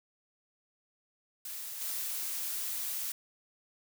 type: noise with level steps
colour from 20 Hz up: blue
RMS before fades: -41 / -36 dBFS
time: 1.45-3.12 s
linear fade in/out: 2 ms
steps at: 1.8 s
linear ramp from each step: 20 ms
effects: none